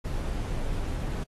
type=noise; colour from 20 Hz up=brown; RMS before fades=-30 dBFS; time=0.04-1.24 s; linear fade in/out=10 ms; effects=AAC 32 kbps